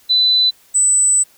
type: tone pair in turn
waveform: sine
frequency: 4000 / 8000 Hz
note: B7 / B8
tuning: +21 / +21 cents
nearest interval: octave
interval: 1200 cents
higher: second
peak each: -10 dBFS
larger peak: neither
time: 0.09-0.51 / 0.74-1.24 s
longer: second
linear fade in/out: 20 ms
effects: white hiss -51 dBFS RMS until 1.37 s